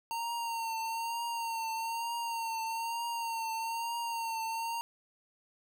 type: tone with vibrato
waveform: square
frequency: 918 Hz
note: A#5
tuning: 27 cents flat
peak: -34 dBFS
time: 0.11-4.81 s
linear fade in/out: 0 ms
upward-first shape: triangle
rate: 1.1 Hz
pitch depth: 42 cents each way
effects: none